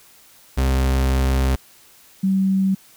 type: tone pair in turn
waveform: 40% pulse / sine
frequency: 65.8 / 191.9 Hz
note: C2 / G3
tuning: +10 / -37 cents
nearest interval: octave + perfect fifth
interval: 1853 cents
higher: second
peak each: -15 dBFS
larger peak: neither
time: 0.57-1.56 / 2.23-2.75 s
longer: first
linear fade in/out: 10 ms
effects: white hiss -50 dBFS RMS until 2.96 s